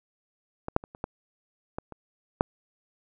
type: clicks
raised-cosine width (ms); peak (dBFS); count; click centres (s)
1; -18 / -6 / -27 / -30 / -16 / -18 / -27 / -6; 8; 0.684 / 0.764 / 0.839 / 0.949 / 1.041 / 1.785 / 1.923 / 2.409
effects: none